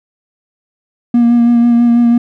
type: tone with vibrato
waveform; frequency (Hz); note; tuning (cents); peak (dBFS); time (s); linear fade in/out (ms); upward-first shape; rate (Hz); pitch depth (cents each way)
triangle; 237; A#3; +29; -3; 1.14-2.18; 5; sine; 6.1; 19
effects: tanh soft clip ceiling 0 dBFS